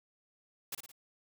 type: noise with echo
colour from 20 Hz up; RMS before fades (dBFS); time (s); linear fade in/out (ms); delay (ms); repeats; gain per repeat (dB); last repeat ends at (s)
white; -38; 0.72-0.75; 5; 56; 3; -6; 0.918
effects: none